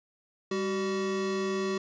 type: tone pair together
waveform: square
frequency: 198.8 / 379.3 Hz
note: G3 / F#4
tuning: +25 / +43 cents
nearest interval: major seventh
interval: 1118 cents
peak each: -34 / -30 dBFS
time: 0.51-1.78 s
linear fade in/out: 5 ms
effects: resampled to 16000 Hz